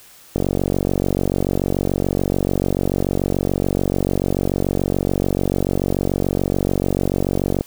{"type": "click train", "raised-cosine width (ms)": 2, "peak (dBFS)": -5, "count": 341, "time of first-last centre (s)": [0.36, 7.609], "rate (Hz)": 46.9, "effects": ["white hiss -46 dBFS RMS until 7.66 s"]}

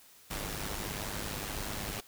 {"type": "noise with amplitude modulation", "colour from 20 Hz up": "pink", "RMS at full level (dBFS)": -35, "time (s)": [0.3, 2.01], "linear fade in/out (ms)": 10, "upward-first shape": "sine", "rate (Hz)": 102, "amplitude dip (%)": 60, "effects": ["white hiss -58 dBFS RMS until 2.07 s"]}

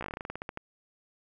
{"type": "slowing click train", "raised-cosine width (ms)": 0.5, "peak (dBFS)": -21, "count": 15, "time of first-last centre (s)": [0.01, 0.574], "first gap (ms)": 15, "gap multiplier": 1.14, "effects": ["10-bit"]}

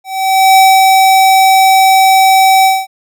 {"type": "tone with ADSR envelope", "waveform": "square", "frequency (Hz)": 766, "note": "G5", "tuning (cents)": -40, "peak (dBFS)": -3, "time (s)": [0.04, 2.87], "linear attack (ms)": 530, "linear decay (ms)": 230, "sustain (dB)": -2, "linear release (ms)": 220, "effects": []}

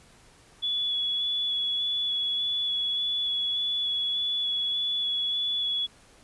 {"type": "tone with vibrato", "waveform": "sine", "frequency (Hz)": 3403, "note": "G#7", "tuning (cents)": 41, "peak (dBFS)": -25, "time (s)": [0.62, 5.87], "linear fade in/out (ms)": 20, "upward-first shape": "square", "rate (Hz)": 1.7, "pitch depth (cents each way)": 12, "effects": ["pink hiss -56 dBFS RMS until 6.23 s", "resampled to 24000 Hz"]}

